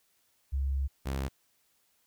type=tone pair in turn; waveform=sine / sawtooth; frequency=68.1 / 67.36 Hz; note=C#2 / C#2; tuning=-30 / -49 cents; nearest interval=unison; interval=19 cents; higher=first; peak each=-27 dBFS; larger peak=neither; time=0.52-0.88 / 1.05-1.29 s; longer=first; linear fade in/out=20 ms; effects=white hiss -71 dBFS RMS until 2.06 s